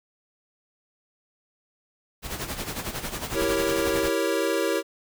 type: noise with tremolo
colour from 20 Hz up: pink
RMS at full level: -30 dBFS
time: 2.22-4.12 s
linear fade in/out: 50 ms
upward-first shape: sine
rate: 11 Hz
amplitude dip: 65%
type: chord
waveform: square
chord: E diminished seventh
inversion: none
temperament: equal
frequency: 329.6 / 392 / 466.2 / 554.4 Hz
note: E4 / G4 / Bb4 / Db5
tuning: 0 / 0 / 0 / 0 cents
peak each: -29 dBFS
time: 3.33-4.83 s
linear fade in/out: 50 ms
effects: none